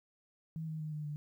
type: tone with pitch steps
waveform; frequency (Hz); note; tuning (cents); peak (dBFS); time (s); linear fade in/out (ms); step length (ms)
sine; 160.4 / 157.28 / 154.22 / 151.22 / 148.28; E3 / D#3 / D#3 / D#3 / D3; -47 / +19 / -15 / -49 / +17; -37; 0.56-1.16; 0; 120
effects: 12-bit